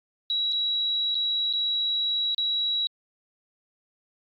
sine tone with dropouts, 3886 Hz, B7, 29 cents flat, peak -23 dBFS, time 0.3-2.87 s, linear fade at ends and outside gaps 1 ms, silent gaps 0.526-0.53 / 1.146-1.152 / 1.528-1.535 / 2.346-2.38 s, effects AAC 64 kbps

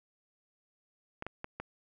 clicks, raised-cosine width 0.5 ms, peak -23 dBFS, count 4, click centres 1.224 / 1.266 / 1.444 / 1.6 s, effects none

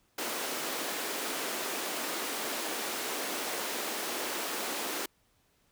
pink high-pass noise, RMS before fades -35 dBFS, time 0.18-5.06 s, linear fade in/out 5 ms, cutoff 280 Hz, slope 24 dB/octave, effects pink hiss -70 dBFS RMS until 5.71 s

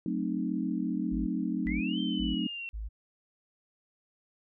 sine chord, F# diminished seventh, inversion none, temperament equal with one note detuned, 185 / 220 / 261.6 / 307.4 Hz, F#3 / A3 / C4 / Eb4, 0 / 0 / 0 / -21 cents, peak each -34 dBFS, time 0.06-2.47 s, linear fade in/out 2 ms
sine tone bursts, 53.6 Hz, A1, 45 cents flat, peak -34 dBFS, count 4, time 1.11-2.89 s, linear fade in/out 20 ms, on 160 ms, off 380 ms
sine linear two-way sweep, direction up then down, 1959 to 3136 to 2709 Hz, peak -36 dBFS, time 1.67-2.69 s, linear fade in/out 0 ms, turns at 1.99 s
effects none

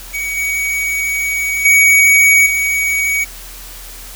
square tone with level steps, 2253 Hz, C#7, 28 cents sharp, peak -19 / -16 / -7 / -14 dBFS, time 0.13-3.25 s, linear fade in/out 20 ms, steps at 0.37 / 1.65 / 2.46 s, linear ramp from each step 5 ms, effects added 41 Hz sine -34 dBFS peak until 4.15 s + white hiss -34 dBFS RMS until 4.15 s

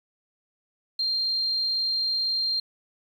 sine tone, 4186 Hz, C8, in tune, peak -23 dBFS, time 0.99-2.6 s, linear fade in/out 5 ms, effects 9-bit

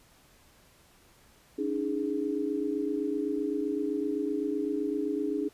sine chord, C# suspended second, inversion none, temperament equal with one note detuned, 283.3 / 311.1 / 415.3 Hz, C#4 / D#4 / G#4, +38 / 0 / 0 cents, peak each -32 dBFS, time 1.58-5.49 s, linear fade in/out 10 ms, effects pink hiss -60 dBFS RMS until 5.53 s + resampled to 32000 Hz

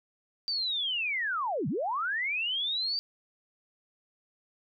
sine linear two-way sweep, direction down then up, 4680 to 123.47 to 4680 Hz, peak -28 dBFS, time 0.48-2.99 s, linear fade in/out 0 ms, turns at 1.68 s, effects none

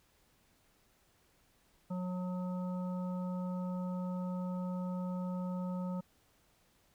harmonic tone, 181.7 Hz, F#3, 31 cents flat, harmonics 1 / 3 / 5 / 7, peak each -35 / -45 / -49 / -52 dBFS, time 1.9-6.01 s, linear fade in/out 10 ms, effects pink hiss -70 dBFS RMS until 6.94 s

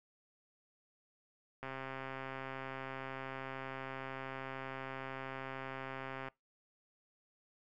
click train, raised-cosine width 0.5 ms, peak -28 dBFS, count 620, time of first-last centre 1.63-6.284 s, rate 133 Hz, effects noise-tail reverb RT60 0.2 s tail -24 dB re dry

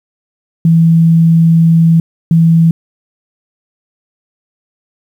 sine tone pair in turn, 164.81 / 164.81 Hz, E3 / E3, 0 / 0 cents, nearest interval unison, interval 0 cents, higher neither, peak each -4 dBFS, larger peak neither, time 0.65-2 / 2.31-2.71 s, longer first, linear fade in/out 2 ms, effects 7-bit

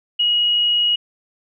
sine tone, 2897 Hz, F#7, 37 cents flat, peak -14 dBFS, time 0.19-0.96 s, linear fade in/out 10 ms, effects none

